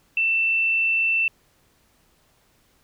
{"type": "tone", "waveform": "sine", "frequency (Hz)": 2674, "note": "E7", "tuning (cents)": 24, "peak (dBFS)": -18, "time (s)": [0.17, 1.28], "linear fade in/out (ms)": 2, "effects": ["pink hiss -62 dBFS RMS until 2.83 s"]}